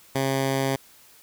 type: tone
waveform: 10% pulse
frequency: 135 Hz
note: C#3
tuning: 45 cents flat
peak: -14 dBFS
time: 0.15-0.76 s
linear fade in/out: 5 ms
effects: white hiss -53 dBFS RMS until 1.22 s